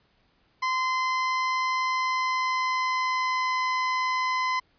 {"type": "tone with pitch glide", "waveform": "30% pulse", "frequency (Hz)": [1032, 1023.1], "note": ["C6", "C6"], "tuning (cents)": [-24, -39], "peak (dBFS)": -21, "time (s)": [0.62, 4.6], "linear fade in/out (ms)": 10, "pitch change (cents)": -15, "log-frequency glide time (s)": [1.86, 3.6], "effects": ["pink hiss -66 dBFS RMS until 4.78 s", "resampled to 11025 Hz"]}